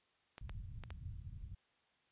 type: clicks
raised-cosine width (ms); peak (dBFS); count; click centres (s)
0.3; -33; 4; 0.381 / 0.495 / 0.837 / 0.905
type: low-pass noise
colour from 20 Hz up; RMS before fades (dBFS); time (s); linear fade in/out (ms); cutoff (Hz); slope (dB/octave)
white; -48; 0.41-1.55; 5; 110; 24
effects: white hiss -75 dBFS RMS until 2.11 s + resampled to 8000 Hz